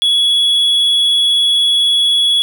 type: tone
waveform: triangle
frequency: 3371 Hz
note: G#7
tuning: 25 cents sharp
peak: -8 dBFS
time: 0.02-2.42 s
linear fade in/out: 0 ms
effects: none